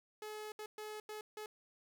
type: tone bursts at uneven times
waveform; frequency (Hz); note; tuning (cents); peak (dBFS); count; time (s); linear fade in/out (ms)
sawtooth; 426.4; G#4; +46; -40; 5; 0.22-0.52 / 0.59-0.66 / 0.78-1 / 1.09-1.21 / 1.37-1.46; 2
effects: none